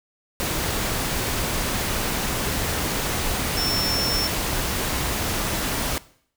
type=tone in noise; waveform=sine; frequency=5400 Hz; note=E8; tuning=41 cents sharp; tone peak=-24 dBFS; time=3.57-4.27 s; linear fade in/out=0 ms; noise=pink; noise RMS=-25 dBFS; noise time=0.4-5.98 s; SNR=-2 dB; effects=noise-tail reverb RT60 0.6 s tail -19 dB re dry